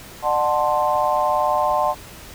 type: chord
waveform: sine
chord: D dominant seventh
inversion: none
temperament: equal with one note detuned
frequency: 602.4 / 740 / 880 / 1046.5 Hz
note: D5 / F#5 / A5 / C6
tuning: +44 / 0 / 0 / 0 cents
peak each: -22 dBFS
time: 0.22-1.95 s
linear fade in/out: 50 ms
effects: pink hiss -40 dBFS RMS until 2.34 s